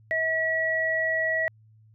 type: tone pair together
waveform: sine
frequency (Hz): 644 / 1929.8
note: E5 / B6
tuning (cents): -41 / -41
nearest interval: octave + perfect fifth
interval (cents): 1900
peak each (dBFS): -28 / -24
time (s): 0.11-1.48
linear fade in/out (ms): 0
effects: added 109 Hz sine -53 dBFS peak until 1.94 s